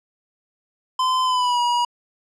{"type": "tone with pitch glide", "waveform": "square", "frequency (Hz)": [1026, 962.8], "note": ["C6", "B5"], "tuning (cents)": [-34, -44], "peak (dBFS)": -18, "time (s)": [0.99, 1.85], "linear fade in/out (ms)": 5, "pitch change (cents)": -110, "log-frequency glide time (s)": [1.24, 1.6], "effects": ["low-pass 6000 Hz 12 dB/octave"]}